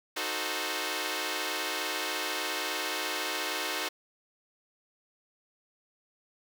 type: chord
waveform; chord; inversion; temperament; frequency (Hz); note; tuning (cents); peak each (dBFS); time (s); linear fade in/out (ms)
5% pulse; D# diminished seventh; none; equal; 311.1 / 370 / 440 / 523.3; D#4 / F#4 / A4 / C5; 0 / 0 / 0 / 0; -25; 0.16-3.89; 10
effects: none